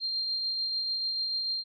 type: tone with tremolo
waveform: sine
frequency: 4186 Hz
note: C8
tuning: in tune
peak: -27 dBFS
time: 0-1.64 s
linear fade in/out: 50 ms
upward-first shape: triangle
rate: 6.8 Hz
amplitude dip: 30%
effects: none